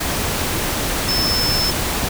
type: tone in noise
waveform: sine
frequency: 5270 Hz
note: E8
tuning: 1 cent flat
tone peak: -18 dBFS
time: 1.08-1.71 s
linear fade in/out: 10 ms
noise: pink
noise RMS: -21 dBFS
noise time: 0-2.09 s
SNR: 0 dB
effects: none